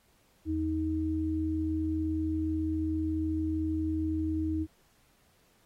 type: tone pair together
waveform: sine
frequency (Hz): 82.41 / 314.8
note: E2 / D#4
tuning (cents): 0 / +20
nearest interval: octave + major seventh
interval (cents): 2320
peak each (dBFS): -33 / -29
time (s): 0.45-4.67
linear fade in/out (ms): 50
effects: pink hiss -67 dBFS RMS until 5.65 s + AAC 48 kbps